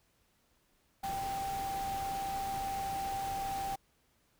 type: tone in noise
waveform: sine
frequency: 784 Hz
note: G5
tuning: in tune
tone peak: -34 dBFS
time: 1.03-3.76 s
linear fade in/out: 10 ms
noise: pink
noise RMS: -44 dBFS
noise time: 1.03-3.76 s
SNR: +7 dB
effects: pink hiss -72 dBFS RMS until 4.39 s